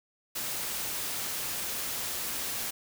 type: noise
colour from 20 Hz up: white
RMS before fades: -34 dBFS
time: 0.35-2.71 s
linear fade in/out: 10 ms
effects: none